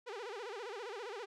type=tone with vibrato; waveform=sawtooth; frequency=440 Hz; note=A4; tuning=in tune; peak=-38 dBFS; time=0.06-1.26 s; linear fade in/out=20 ms; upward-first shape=sine; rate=15 Hz; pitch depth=220 cents each way; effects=low-pass 5000 Hz 12 dB/octave